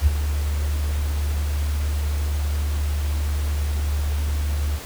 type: tone with ADSR envelope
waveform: sine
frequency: 73.3 Hz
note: D2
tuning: 3 cents flat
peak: -10 dBFS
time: 0.01-4.8 s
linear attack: 57 ms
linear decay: 21 ms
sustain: -10 dB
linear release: 47 ms
effects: pink hiss -36 dBFS RMS until 4.85 s